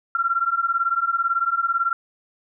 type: beating tone pair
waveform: sine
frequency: 1359 / 1377 Hz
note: F6 / F6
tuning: -48 / -25 cents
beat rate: 18 Hz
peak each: -22 / -22 dBFS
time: 0.15-1.93 s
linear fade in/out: 2 ms
effects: none